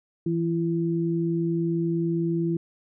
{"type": "tone pair together", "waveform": "sine", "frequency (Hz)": [165.74, 336.7], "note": ["E3", "E4"], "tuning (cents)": [10, 37], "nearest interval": "octave", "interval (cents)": 1227, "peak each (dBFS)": -25, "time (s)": [0.26, 2.57], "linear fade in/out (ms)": 5, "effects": []}